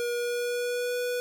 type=tone with pitch glide; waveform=square; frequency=479.1 to 490.9 Hz; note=A#4 to B4; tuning=+47 to -10 cents; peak=-28 dBFS; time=0-1.2 s; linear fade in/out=0 ms; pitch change=+43 cents; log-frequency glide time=0.12-0.96 s; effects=none